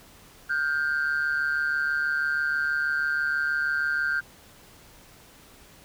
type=tone pair together; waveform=sine; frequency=1421.8 / 1568 Hz; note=F6 / G6; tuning=+31 / 0 cents; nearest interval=major second; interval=169 cents; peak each=-25 / -24 dBFS; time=0.49-4.21 s; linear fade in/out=20 ms; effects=tanh soft clip ceiling -19 dBFS + pink hiss -52 dBFS RMS until 5.84 s